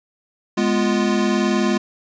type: chord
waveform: square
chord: F diminished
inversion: first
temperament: equal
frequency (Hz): 207.7 / 246.9 / 349.2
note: Ab3 / Cb4 / F4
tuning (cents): 0 / 0 / 0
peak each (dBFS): -20 / -23 / -22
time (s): 0.57-1.78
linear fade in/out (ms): 10
effects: resampled to 16000 Hz + 9-bit